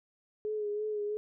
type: tone with vibrato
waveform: sine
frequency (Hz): 421.1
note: G#4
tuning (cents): +24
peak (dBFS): -31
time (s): 0.45-1.17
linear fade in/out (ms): 0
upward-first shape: sine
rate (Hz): 3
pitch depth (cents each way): 35
effects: none